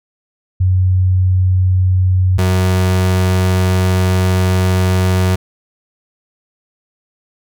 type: tone pair in turn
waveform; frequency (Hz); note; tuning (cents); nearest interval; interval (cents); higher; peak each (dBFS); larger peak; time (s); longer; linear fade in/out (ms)
sine / 35% pulse; 92.5 / 92.5; F#2 / F#2; 0 / 0; unison; 0; neither; -9; neither; 0.6-2.38 / 2.38-5.36; second; 10
effects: none